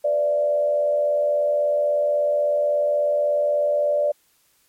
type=tone with frequency modulation; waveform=sine; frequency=587.3 Hz; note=D5; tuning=in tune; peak=-17 dBFS; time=0.04-4.12 s; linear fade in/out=10 ms; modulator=83.6 Hz; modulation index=0.49; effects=white hiss -62 dBFS RMS until 4.68 s + MP3 64 kbps